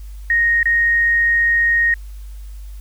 sine tone with dropouts, 1864.7 Hz, A#6, in tune, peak -12 dBFS, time 0.3-1.94 s, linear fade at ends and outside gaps 2 ms, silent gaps 0.63-0.656 s, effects added 50 Hz sine -30 dBFS peak until 2.8 s + white hiss -52 dBFS RMS until 2.8 s

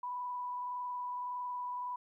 sine tone with frequency modulation, 987.8 Hz, B5, in tune, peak -36 dBFS, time 0.03-1.96 s, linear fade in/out 5 ms, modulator 21.7 Hz, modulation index 0.46, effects 13-bit

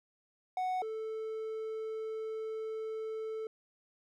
triangle tone pair in turn, 740 / 440 Hz, F#5 / A4, 0 / 0 cents, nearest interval major sixth, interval 900 cents, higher first, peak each -29 / -34 dBFS, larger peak first, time 0.57-0.82 / 0.82-3.47 s, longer second, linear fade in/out 2 ms, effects none

